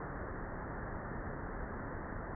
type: low-pass noise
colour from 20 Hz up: pink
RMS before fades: -42 dBFS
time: 0-2.35 s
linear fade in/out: 2 ms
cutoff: 1900 Hz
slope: 96 dB/octave
effects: none